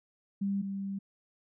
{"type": "tone pair in turn", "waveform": "sine", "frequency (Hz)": [198.1, 196.39], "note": ["G3", "G3"], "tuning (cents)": [18, 3], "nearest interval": "unison", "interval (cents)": 15, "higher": "first", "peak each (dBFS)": [-28, -33], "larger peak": "first", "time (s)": [[0.41, 0.62], [0.62, 0.99]], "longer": "second", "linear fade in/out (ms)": 10, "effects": []}